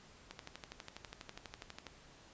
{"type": "click train", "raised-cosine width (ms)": 0.2, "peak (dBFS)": -28, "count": 20, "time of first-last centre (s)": [0.31, 1.867], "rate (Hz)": 12.2, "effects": ["pink hiss -60 dBFS RMS until 2.33 s", "resampled to 16000 Hz"]}